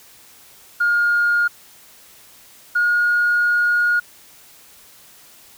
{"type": "tone pair in turn", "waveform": "sine", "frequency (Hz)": [1421, 1435.9], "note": ["F6", "F6"], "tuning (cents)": [30, 48], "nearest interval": "unison", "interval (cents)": 18, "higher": "second", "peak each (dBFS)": -13, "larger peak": "neither", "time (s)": [[0.8, 1.48], [2.75, 4]], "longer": "second", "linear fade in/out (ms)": 10, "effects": ["tanh soft clip ceiling -10 dBFS", "white hiss -47 dBFS RMS until 5.57 s"]}